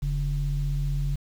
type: tone pair together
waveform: sine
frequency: 42.19 / 141.9 Hz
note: E1 / C#3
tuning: +41 / +41 cents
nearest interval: octave + major sixth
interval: 2100 cents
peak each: -25 / -26 dBFS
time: 0.02-1.16 s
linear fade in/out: 10 ms
effects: tanh soft clip ceiling -17 dBFS + 8-bit